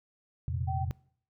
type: chord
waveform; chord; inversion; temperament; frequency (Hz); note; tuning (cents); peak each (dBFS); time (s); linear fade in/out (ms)
sine; F suspended fourth; none; equal with one note detuned; 86.4 / 116.54 / 130.81; F2 / Bb2 / C3; -18 / 0 / 0; -32 / -36 / -35; 0.48-0.91; 0
type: tone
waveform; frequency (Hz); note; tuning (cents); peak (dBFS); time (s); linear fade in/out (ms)
sine; 771; G5; -29; -33; 0.67-0.85; 20
effects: noise-tail reverb RT60 0.6 s tail -23 dB re dry